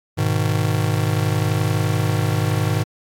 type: chord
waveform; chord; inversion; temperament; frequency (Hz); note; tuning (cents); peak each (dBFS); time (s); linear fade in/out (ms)
square; G# minor; none; just; 103.83 / 124.59 / 155.74; G#2 / B2 / D#3; 0 / +16 / +2; -21 / -24 / -23; 0.17-2.84; 20
effects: AAC 64 kbps